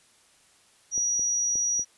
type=tone; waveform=sine; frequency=5790 Hz; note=F#8; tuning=38 cents flat; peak=-23 dBFS; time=0.91-1.85 s; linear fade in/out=50 ms
type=clicks; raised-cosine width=2 ms; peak=-30 dBFS; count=4; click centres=0.978 / 1.194 / 1.556 / 1.794 s
effects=white hiss -60 dBFS RMS until 1.97 s + resampled to 24000 Hz